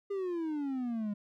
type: exponential sweep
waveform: triangle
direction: down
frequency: 406.3 to 201.9 Hz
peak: -30 dBFS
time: 0.1-1.14 s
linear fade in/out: 10 ms
effects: none